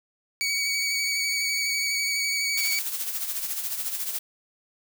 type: tone with vibrato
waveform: 20% pulse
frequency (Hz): 2256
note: C#7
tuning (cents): +30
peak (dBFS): -19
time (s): 0.41-2.79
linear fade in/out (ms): 0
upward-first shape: triangle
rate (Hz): 12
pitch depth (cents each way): 27
type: noise with tremolo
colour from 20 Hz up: blue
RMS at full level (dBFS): -28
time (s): 2.57-4.19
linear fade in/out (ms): 5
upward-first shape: sine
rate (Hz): 14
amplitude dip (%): 55
effects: none